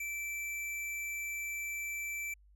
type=tone; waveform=square; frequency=2330 Hz; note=D7; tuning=14 cents flat; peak=-37 dBFS; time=0-2.34 s; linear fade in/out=5 ms; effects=added 50 Hz sine -59 dBFS peak until 2.55 s